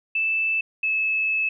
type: tone pair in turn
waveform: sine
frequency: 2637 / 2602 Hz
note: E7 / E7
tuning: 0 / -23 cents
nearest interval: unison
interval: 23 cents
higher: first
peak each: -20 dBFS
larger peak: neither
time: 0.15-0.61 / 0.83-1.49 s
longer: second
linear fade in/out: 5 ms
effects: none